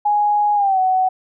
sine tone with pitch glide, 830.6 to 748.6 Hz, G#5 to F#5, 0 to +20 cents, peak -13 dBFS, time 0.05-1.09 s, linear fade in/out 10 ms, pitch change -180 cents, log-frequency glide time 0.55-0.79 s, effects none

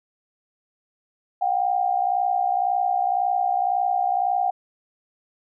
sine tone pair together, 722.1 / 784 Hz, F#5 / G5, -42 / 0 cents, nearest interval minor second, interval 142 cents, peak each -22 dBFS, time 1.41-4.51 s, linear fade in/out 10 ms, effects none

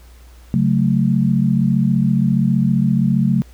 sine chord, F# minor, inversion second, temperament equal, 138.59 / 185 / 220 Hz, C#3 / F#3 / A3, 0 / 0 / 0 cents, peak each -17 dBFS, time 0.54-3.42 s, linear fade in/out 0 ms, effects added 60 Hz sine -40 dBFS peak until 3.53 s + pink hiss -51 dBFS RMS until 3.53 s

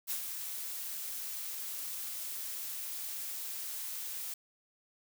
blue noise with ADSR envelope, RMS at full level -34 dBFS, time 0.07-4.34 s, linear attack 36 ms, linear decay 95 ms, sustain -6 dB, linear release 4 ms, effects none

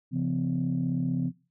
sine tone cluster, 134.9 / 170.7 / 253.5 Hz, C#3 / F3 / B3, -47 / -39 / +45 cents, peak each -29 dBFS, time 0.11-1.32 s, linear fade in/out 50 ms, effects noise-tail reverb RT60 0.3 s tail -17 dB re dry + tanh soft clip ceiling -18 dBFS

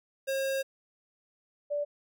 square / sine tone pair in turn, 539 / 583.3 Hz, C#5 / D5, -49 / -12 cents, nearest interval minor second, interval 137 cents, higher second, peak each -29 / -28 dBFS, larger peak second, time 0.27-0.63 / 1.7-1.85 s, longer first, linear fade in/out 20 ms, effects none

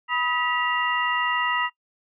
sine tone cluster, 981 / 1265 / 1947 / 2791 Hz, B5 / D#6 / B6 / F7, -12 / +28 / -25 / -2 cents, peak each -27 / -27 / -26 / -29 dBFS, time 0.08-1.7 s, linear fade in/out 50 ms, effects noise-tail reverb RT60 0.1 s tail -21 dB re dry

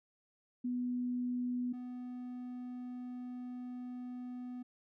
sine / triangle tone pair in turn, 246.9 / 248.3 Hz, B3 / B3, 0 / +9 cents, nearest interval unison, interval 9 cents, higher second, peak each -33 / -39 dBFS, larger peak first, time 0.64-1.73 / 1.73-4.63 s, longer second, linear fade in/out 10 ms, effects none

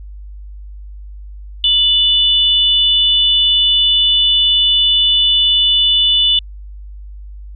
sine tone pair together, 2960 / 3499 Hz, F#7 / A7, 0 / -10 cents, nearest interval minor third, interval 290 cents, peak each -12 dBFS, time 1.64-6.39 s, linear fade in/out 2 ms, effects added 50 Hz sine -29 dBFS peak until 7.55 s

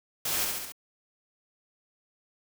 white noise with echo, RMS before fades -30 dBFS, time 0.25-0.45 s, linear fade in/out 5 ms, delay 68 ms, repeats 4, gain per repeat -3 dB, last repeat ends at 0.722 s, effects none

